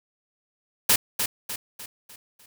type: noise with echo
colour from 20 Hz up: white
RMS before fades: -18 dBFS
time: 0.89-0.96 s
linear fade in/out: 5 ms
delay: 300 ms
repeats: 5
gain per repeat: -7 dB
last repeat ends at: 2.46 s
effects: none